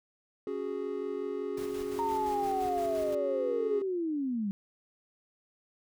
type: chord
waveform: triangle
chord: C# suspended fourth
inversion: none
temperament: equal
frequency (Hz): 277.2 / 370 / 415.3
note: C#4 / F#4 / G#4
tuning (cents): 0 / 0 / 0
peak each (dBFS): -38 / -35 / -33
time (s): 0.47-3.82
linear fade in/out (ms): 2
type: noise with tremolo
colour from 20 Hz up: pink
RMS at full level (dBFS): -47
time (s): 1.57-3.15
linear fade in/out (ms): 5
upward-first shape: square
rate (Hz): 5.8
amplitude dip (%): 40
type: linear sweep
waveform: sine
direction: down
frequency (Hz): 932 to 191.5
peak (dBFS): -29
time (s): 1.99-4.51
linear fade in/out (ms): 0
effects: none